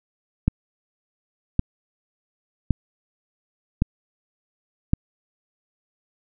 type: click train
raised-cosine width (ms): 5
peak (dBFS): -5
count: 5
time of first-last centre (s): 0.48-4.934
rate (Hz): 0.898
effects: none